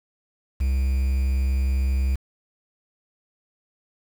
triangle tone with quantisation, 66.1 Hz, C2, 18 cents sharp, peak -17 dBFS, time 0.6-2.16 s, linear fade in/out 10 ms, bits 7, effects none

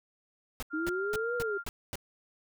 pink noise bursts, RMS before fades -37 dBFS, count 6, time 0.6-1.956 s, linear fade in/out 0 ms, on 26 ms, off 240 ms
sine tone, 1396.9 Hz, F6, in tune, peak -34 dBFS, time 0.7-1.64 s, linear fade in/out 50 ms
sine linear two-way sweep, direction up then down, 303.9 to 491.1 to 387.7 Hz, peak -31 dBFS, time 0.73-1.58 s, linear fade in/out 10 ms, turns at 1.36 s
effects none

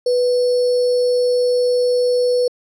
sine tone with sample-and-hold, 493.9 Hz, B4, in tune, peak -13 dBFS, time 0.06-2.48 s, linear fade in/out 5 ms, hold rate 4900 Hz, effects low-pass 8000 Hz 12 dB/octave

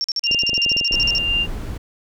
sine tone bursts, 5470 Hz, F8, 37 cents flat, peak -18 dBFS, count 16, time 0.01-1.182 s, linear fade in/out 0 ms, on 32 ms, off 44 ms
sine tone with tremolo, 2794 Hz, F7, in tune, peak -16 dBFS, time 0.23-1.47 s, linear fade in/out 50 ms, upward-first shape sine, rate 2.8 Hz, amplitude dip 30%
clicks, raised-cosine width 2 ms, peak -17 dBFS, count 12, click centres 0.312 / 0.347 / 0.435 / 0.494 / 0.532 / 0.579 / 0.663 / 0.717 / 0.765 / 0.812 / 0.911 / 0.943 s
brown noise, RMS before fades -27 dBFS, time 0.92-1.78 s, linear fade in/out 10 ms
effects none

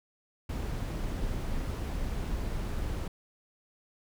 brown noise, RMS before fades -33 dBFS, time 0.49-3.08 s, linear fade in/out 5 ms, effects none

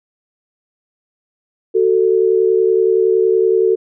sine tone pair together, 373.9 / 444.6 Hz, F#4 / A4, +18 / +18 cents, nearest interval minor third, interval 300 cents, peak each -13 dBFS, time 1.74-3.76 s, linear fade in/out 20 ms, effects none

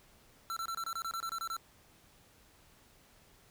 square tone bursts, 1346 Hz, E6, 36 cents sharp, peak -36 dBFS, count 12, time 0.5-1.566 s, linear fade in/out 0 ms, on 65 ms, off 26 ms, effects pink hiss -63 dBFS RMS until 3.5 s

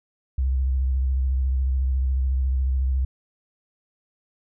sine tone with vibrato, 65.4 Hz, C2, in tune, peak -19 dBFS, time 0.38-3.05 s, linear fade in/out 5 ms, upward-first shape square, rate 14 Hz, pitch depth 43 cents each way, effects none

